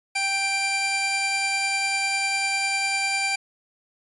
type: tone pair together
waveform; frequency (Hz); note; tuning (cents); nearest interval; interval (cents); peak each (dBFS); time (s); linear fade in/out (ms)
sawtooth; 784 / 2362; G5 / D7; 0 / +9; octave + perfect fifth; 1909; -24 / -20; 0.15-3.36; 10
effects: resampled to 24000 Hz